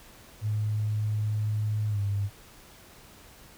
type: tone with pitch glide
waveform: sine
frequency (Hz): 106.6 to 100.62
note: G#2 to G2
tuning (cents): +46 to +46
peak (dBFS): -25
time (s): 0.41-2.3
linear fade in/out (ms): 50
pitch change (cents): -100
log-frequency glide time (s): 1.89-2
effects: pink hiss -52 dBFS RMS until 3.57 s